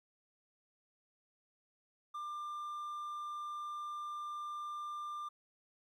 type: tone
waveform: triangle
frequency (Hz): 1193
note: D6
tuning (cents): +27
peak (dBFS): -38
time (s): 2.14-5.29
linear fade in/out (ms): 10
effects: 13-bit